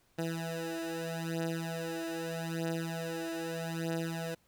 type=beating tone pair; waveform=15% pulse; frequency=164.6 / 165.4 Hz; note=E3 / E3; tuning=-2 / +6 cents; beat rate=0.8 Hz; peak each=-31 dBFS; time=0.18-4.35 s; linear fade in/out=10 ms; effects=pink hiss -70 dBFS RMS until 4.47 s